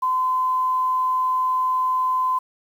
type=tone with quantisation; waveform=sine; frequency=1024 Hz; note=C6; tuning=38 cents flat; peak=-18 dBFS; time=0.02-2.39 s; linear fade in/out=10 ms; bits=8; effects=none